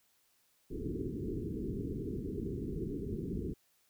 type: low-pass noise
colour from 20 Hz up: white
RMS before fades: -38 dBFS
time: 0.7-3.54 s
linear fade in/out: 20 ms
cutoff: 430 Hz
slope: 96 dB/octave
effects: white hiss -72 dBFS RMS until 3.89 s